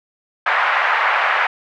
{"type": "band-pass noise", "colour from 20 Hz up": "white", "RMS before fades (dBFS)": -17, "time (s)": [0.46, 1.47], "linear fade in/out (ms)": 5, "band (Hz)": [720, 2000], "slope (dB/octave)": 24, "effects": []}